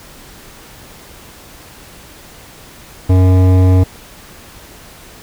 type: tone with hard clipping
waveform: triangle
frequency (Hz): 92.5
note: F#2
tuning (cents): 0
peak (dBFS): -8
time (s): 3.09-3.84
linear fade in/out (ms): 10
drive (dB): 18
effects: pink hiss -38 dBFS RMS until 5.22 s